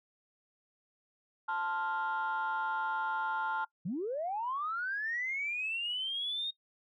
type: chord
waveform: sine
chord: F major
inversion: first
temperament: equal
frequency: 880 / 1046.5 / 1396.9 Hz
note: A5 / C6 / F6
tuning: 0 / 0 / 0 cents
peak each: -33 / -38 / -34 dBFS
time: 1.48-3.65 s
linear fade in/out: 10 ms
type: linear sweep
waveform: sine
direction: up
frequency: 150 to 3729 Hz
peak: -32 dBFS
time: 3.85-6.51 s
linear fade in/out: 10 ms
effects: noise-tail reverb RT60 0.1 s tail -22 dB re dry + tanh soft clip ceiling -26 dBFS